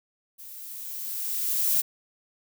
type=noise with level ramp; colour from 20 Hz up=violet; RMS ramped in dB=-44 to -22 dBFS; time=0.38-1.82 s; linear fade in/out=20 ms; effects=none